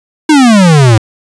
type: exponential sweep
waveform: square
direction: down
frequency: 319 to 105.2 Hz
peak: -3 dBFS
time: 0.29-0.98 s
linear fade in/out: 5 ms
effects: resampled to 22050 Hz